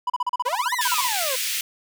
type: tone bursts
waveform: triangle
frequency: 987.8 Hz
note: B5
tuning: in tune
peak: -18 dBFS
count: 16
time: 0.07-1.074 s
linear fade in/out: 5 ms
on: 29 ms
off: 36 ms
type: exponential two-way sweep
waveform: sawtooth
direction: up then down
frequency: 466.2 to 2093 to 493.5 Hz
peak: -22 dBFS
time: 0.45-1.36 s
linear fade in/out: 10 ms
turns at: 0.74 s
type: high-pass noise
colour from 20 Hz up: pink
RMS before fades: -26 dBFS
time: 0.81-1.61 s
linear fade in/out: 2 ms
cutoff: 2200 Hz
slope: 24 dB/octave
effects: none